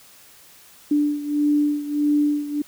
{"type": "beating tone pair", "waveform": "sine", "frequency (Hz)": [293.7, 295.3], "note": ["D4", "D4"], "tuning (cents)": [0, 10], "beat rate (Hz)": 1.6, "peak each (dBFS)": [-19, -23], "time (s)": [0.91, 2.62], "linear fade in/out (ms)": 5, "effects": ["white hiss -49 dBFS RMS until 2.67 s"]}